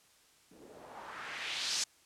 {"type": "noise with low-pass filter sweep", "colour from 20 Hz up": "blue", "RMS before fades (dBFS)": -40, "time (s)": [0.51, 1.84], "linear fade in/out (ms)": 5, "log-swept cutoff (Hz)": [290, 6400], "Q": 1.8, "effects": ["white hiss -65 dBFS RMS until 2.05 s", "low-pass 10000 Hz 12 dB/octave"]}